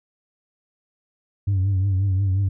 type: tone with vibrato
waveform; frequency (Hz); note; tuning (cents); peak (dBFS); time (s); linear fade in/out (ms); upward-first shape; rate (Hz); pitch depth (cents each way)
sine; 96.4; G2; -28; -15; 1.47-2.49; 10; triangle; 5.6; 81
effects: tanh soft clip ceiling -16 dBFS